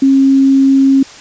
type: tone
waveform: sine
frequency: 270.5 Hz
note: C#4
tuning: 42 cents flat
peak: -5 dBFS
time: 0.02-1.03 s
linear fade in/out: 5 ms
effects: white hiss -34 dBFS RMS until 1.2 s + resampled to 16000 Hz